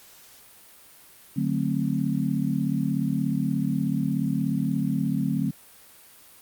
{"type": "chord", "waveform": "sine", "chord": "D dominant seventh", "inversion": "none", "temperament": "just", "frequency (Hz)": [146.83, 183.54, 220.2, 264.3], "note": ["D3", "F#3", "A3", "C4"], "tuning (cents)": [0, -14, 2, 18], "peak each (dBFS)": -28, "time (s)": [1.36, 5.51], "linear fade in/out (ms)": 10, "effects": ["white hiss -51 dBFS RMS until 6.41 s", "Opus 48 kbps"]}